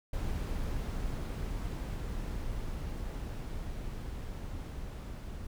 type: noise with level ramp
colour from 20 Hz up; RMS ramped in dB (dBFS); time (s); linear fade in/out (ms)
brown; -34 to -41; 0.13-5.47; 5
effects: none